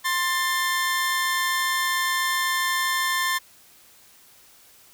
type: tone pair together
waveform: sawtooth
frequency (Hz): 1052.1 / 1776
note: C6 / A6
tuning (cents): +9 / +16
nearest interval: major sixth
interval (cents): 907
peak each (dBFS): -21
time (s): 0.04-3.39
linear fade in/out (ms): 20
effects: white hiss -53 dBFS RMS until 4.93 s